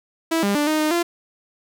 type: tone with pitch steps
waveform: sawtooth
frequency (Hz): 327.2 / 201.1 / 294.2 / 309.4 / 307.1 / 343.6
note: E4 / G3 / D4 / D#4 / D#4 / F4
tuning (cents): -13 / +44 / +3 / -10 / -23 / -28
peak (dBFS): -14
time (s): 0.31-1.03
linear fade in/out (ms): 10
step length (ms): 120
effects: none